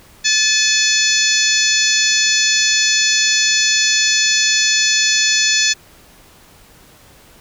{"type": "harmonic tone with a mistuned harmonic", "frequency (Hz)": 868, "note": "A5", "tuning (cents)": -24, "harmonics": [2, 3, 4, 5, 6, 7, 8], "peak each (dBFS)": [-20, -20, -20, -20, -20, -20, -20], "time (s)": [0.24, 5.74], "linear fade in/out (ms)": 20, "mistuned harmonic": 3, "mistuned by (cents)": -42, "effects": ["pink hiss -46 dBFS RMS until 7.4 s"]}